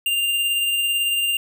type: tone with tremolo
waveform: square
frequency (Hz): 2794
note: F7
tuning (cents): 0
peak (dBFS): -18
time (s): 0.06-1.37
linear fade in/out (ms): 2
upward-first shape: triangle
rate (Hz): 18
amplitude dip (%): 30
effects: 9-bit